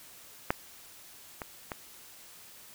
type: clicks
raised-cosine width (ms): 0.5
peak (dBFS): -10 / -21 / -20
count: 3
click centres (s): 0.505 / 1.418 / 1.718
effects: white hiss -52 dBFS RMS until 2.74 s